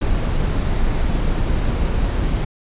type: noise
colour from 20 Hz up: brown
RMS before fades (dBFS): -18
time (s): 0.01-2.45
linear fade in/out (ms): 10
effects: resampled to 8000 Hz